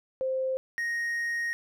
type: tone pair in turn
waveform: sine / triangle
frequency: 523.3 / 1869.1 Hz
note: C5 / A#6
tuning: 0 / +4 cents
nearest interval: octave + minor seventh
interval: 2204 cents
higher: second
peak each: -26 dBFS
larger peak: neither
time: 0.21-0.57 / 0.78-1.53 s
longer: second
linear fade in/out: 0 ms
effects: none